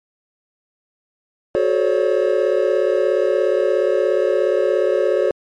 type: tone cluster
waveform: triangle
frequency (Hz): 369.7 / 429.6 / 534 / 571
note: F#4 / A4 / C5 / D5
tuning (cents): -1 / -41 / +35 / -49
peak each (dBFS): -18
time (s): 1.55-5.31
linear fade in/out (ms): 0
effects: MP3 48 kbps